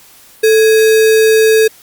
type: tone with sample-and-hold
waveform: sine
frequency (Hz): 440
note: A4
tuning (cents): 0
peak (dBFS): -5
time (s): 0.43-1.68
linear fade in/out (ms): 10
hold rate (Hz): 2100
effects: white hiss -42 dBFS RMS until 1.82 s + Opus 48 kbps